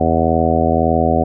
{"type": "harmonic tone", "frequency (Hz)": 81.8, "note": "E2", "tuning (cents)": -13, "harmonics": [1, 2, 3, 4, 5, 6, 7, 8, 9], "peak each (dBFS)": [-20, -22, -19, -23, -22, -23, -21, -21, -18], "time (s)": [0, 1.24], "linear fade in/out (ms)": 10, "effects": []}